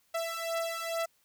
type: beating tone pair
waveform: sawtooth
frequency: 663 / 665.3 Hz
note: E5 / E5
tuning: +10 / +16 cents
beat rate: 2.3 Hz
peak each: -31 dBFS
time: 0.14-1.06 s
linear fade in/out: 10 ms
effects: white hiss -70 dBFS RMS until 1.24 s